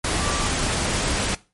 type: tone in noise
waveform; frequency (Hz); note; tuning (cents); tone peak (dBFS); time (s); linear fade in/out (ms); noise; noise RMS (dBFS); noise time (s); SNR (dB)
sine; 1165; D6; -14; -29; 0.2-0.47; 5; pink; -23; 0.04-1.35; -9
effects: noise-tail reverb RT60 0.3 s tail -19 dB re dry + MP3 48 kbps